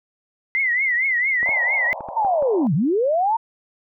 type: tone with vibrato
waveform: sine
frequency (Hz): 2031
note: B6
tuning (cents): +48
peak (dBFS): -17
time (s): 0.55-1.93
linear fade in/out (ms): 0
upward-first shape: triangle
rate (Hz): 4.4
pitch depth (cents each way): 150
type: clicks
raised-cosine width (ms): 1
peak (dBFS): -20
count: 7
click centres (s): 1.43 / 1.491 / 1.93 / 2.007 / 2.087 / 2.248 / 2.425
type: band-pass noise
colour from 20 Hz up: white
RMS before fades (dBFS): -32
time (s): 1.46-2.67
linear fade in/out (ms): 0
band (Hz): 530 to 990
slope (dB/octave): 96
type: linear two-way sweep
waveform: sine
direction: down then up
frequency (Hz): 932.3 to 130.81 to 932.3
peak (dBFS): -16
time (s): 2.16-3.37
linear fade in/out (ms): 10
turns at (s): 2.74
effects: none